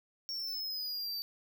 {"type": "exponential sweep", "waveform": "square", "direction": "down", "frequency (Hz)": [5520, 4600], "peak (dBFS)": -36, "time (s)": [0.29, 1.22], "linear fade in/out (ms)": 0, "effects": []}